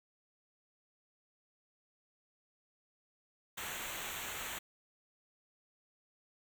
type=noise with comb filter; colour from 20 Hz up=pink; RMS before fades=-42 dBFS; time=3.57-4.59 s; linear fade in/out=10 ms; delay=0.2 ms; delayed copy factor=-0.8; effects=none